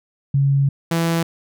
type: tone pair in turn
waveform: sine / sawtooth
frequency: 138.8 / 166.45 Hz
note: C#3 / E3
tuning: +3 / +17 cents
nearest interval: minor third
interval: 314 cents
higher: second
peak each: -13 dBFS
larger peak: neither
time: 0.34-0.69 / 0.91-1.23 s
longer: first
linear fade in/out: 5 ms
effects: none